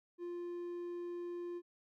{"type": "tone", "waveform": "triangle", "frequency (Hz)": 349.2, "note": "F4", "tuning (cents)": 0, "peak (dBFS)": -38, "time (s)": [0.18, 1.62], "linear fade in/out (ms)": 50, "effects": []}